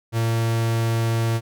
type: tone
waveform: 45% pulse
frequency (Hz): 114.4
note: A#2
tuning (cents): -32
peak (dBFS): -19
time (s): 0.12-1.41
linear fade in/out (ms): 50
effects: none